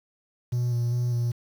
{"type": "tone with vibrato", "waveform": "triangle", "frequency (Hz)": 120.7, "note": "B2", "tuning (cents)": -39, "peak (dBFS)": -20, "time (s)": [0.52, 1.32], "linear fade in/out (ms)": 10, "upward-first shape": "square", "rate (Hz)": 2.5, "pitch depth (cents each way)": 18, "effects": ["tanh soft clip ceiling -16 dBFS", "8-bit"]}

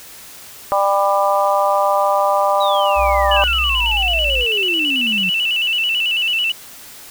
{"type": "harmonic tone", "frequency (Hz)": 198.5, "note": "G3", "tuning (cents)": 22, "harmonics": [3, 4, 5, 6], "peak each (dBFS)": [-17, -18, -19, -20], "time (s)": [0.72, 3.44], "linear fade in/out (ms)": 0}
{"type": "exponential sweep", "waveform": "sine", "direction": "down", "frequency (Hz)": [3951, 177.3], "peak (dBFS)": -23, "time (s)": [2.6, 5.3], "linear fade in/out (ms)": 10}
{"type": "tone with pitch glide", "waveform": "sine", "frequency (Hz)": [61.6, 55.2], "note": ["B1", "A1"], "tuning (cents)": [-4, 6], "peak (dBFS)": -21, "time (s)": [2.95, 4.46], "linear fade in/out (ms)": 50, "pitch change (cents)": -190, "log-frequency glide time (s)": [3.68, 3.77]}
{"type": "tone with vibrato", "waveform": "sine", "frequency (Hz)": 2805, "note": "F7", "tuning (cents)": 7, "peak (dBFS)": -15, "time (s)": [3.31, 6.52], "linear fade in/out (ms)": 5, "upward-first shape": "square", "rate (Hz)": 9.1, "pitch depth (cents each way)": 82}
{"effects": ["white hiss -38 dBFS RMS until 7.1 s"]}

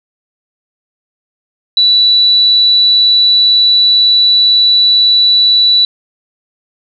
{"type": "tone", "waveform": "sine", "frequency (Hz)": 3951, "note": "B7", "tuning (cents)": 0, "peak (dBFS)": -5, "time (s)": [1.77, 5.85], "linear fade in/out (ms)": 2, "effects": []}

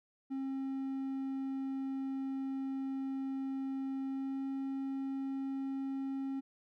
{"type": "tone with pitch glide", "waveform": "triangle", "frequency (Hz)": [268.6, 270.3], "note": ["C4", "C#4"], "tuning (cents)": [46, -44], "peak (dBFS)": -33, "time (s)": [0.3, 6.41], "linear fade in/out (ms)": 20, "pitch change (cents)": 10, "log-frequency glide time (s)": [4.09, 4.41], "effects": []}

